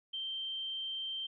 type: tone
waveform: sine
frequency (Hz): 3136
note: G7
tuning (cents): 0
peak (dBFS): -36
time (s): 0.13-1.27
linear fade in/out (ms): 10
effects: none